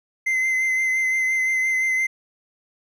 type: tone with vibrato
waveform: triangle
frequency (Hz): 2063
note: C7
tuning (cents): -25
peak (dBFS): -17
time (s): 0.26-2.07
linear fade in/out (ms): 10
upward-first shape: sine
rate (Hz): 5.8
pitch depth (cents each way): 21
effects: none